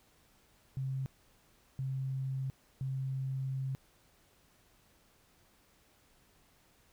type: tone bursts at uneven times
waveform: sine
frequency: 133.2 Hz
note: C3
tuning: 31 cents sharp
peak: -33 dBFS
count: 3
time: 0.77-1.06 / 1.79-2.5 / 2.81-3.75 s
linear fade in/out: 0 ms
effects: pink hiss -67 dBFS RMS until 6.92 s